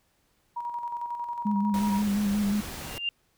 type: tone with tremolo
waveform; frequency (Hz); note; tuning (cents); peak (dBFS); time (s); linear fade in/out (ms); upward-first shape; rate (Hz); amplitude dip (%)
sine; 953; A#5; +38; -29; 0.56-2.02; 10; square; 11; 45
type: tone with vibrato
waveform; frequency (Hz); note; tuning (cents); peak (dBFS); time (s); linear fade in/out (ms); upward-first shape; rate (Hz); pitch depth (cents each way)
sine; 204.6; G#3; -26; -23; 1.45-2.61; 10; square; 5.6; 32
type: noise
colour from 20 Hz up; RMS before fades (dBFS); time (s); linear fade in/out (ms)
pink; -38; 1.74-2.98; 0
type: tone with exponential growth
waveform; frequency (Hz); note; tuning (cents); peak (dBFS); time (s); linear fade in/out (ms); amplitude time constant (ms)
sine; 2794; F7; 0; -23; 2.79-3.09; 2; 65
effects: pink hiss -69 dBFS RMS until 3.37 s